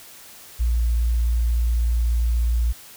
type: tone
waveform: sine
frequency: 58.27 Hz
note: A#1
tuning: in tune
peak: -17 dBFS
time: 0.59-2.73 s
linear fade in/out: 20 ms
effects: white hiss -44 dBFS RMS until 2.96 s